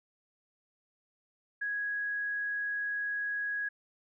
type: tone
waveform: sine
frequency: 1661.2 Hz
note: G#6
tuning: in tune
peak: -31 dBFS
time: 1.61-3.69 s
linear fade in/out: 10 ms
effects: none